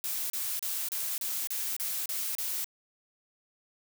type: noise bursts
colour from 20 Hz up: blue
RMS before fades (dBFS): -33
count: 9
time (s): 0.04-2.644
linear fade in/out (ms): 0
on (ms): 260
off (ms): 33
effects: none